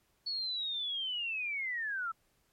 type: linear sweep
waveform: sine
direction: down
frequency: 4435 to 1300 Hz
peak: -33 dBFS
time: 0.26-2.12 s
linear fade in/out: 10 ms
effects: pink hiss -73 dBFS RMS until 2.52 s + MP3 64 kbps